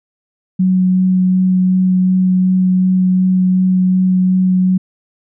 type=tone with vibrato; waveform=sine; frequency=185 Hz; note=F#3; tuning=in tune; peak=-9 dBFS; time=0.59-4.78 s; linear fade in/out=10 ms; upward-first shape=sine; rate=2.7 Hz; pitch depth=8 cents each way; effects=none